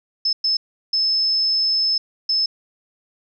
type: tone bursts at uneven times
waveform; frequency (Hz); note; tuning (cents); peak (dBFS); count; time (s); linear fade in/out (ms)
sine; 5230; E8; -15; -16; 4; 0.25-0.33 / 0.44-0.57 / 0.93-1.98 / 2.29-2.46; 5
effects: none